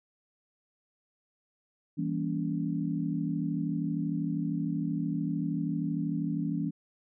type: chord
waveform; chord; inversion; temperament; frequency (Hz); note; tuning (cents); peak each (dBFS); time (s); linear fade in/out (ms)
sine; E diminished seventh; none; just; 164.81 / 197.78 / 237.3 / 284.8; E3 / G3 / Bb3 / Db4; 0 / +16 / +31 / +47; -32 / -36 / -36 / -33; 1.97-6.71; 20
effects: none